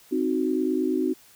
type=chord; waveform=sine; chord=C diminished; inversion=none; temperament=equal; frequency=261.6 / 311.1 / 370 Hz; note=C4 / Eb4 / Gb4; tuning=0 / 0 / 0 cents; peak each=-26 dBFS; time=0.11-1.14 s; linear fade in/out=20 ms; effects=white hiss -54 dBFS RMS until 1.35 s